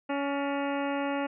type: harmonic tone with a mistuned harmonic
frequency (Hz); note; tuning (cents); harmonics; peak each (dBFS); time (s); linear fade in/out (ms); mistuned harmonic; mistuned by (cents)
281; C#4; +24; 1 / 2 / 3 / 4 / 5 / 6 / 7 / 8 / 9 / 10; -31 / -33 / -35 / -41 / -40 / -45 / -45 / -47 / -45 / -46; 0.09-1.27; 10; 6; +85
effects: none